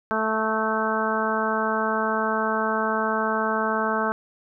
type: harmonic tone with a mistuned harmonic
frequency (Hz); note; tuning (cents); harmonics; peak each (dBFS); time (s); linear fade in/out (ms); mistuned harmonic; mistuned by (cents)
219.7; A3; -2; 1 / 2 / 3 / 4 / 5 / 6 / 7; -29 / -29 / -29 / -29 / -29 / -29 / -29; 0.11-4.12; 0; 6; -18
effects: none